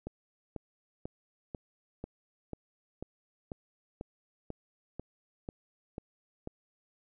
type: click train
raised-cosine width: 2 ms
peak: -25 dBFS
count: 14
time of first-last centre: 0.07-6.474 s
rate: 2.03 Hz
effects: none